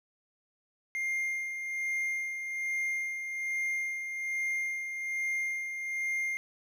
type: tone with tremolo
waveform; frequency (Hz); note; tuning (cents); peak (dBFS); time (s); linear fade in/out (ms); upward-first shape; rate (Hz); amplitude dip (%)
triangle; 2113; C7; +16; -27; 0.95-6.37; 0; sine; 1.2; 50
effects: none